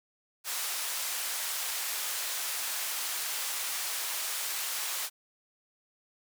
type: band-pass noise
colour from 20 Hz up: white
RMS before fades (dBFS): -34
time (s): 0.44-5.1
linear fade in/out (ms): 50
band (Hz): 750 to 15000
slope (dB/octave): 12
effects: none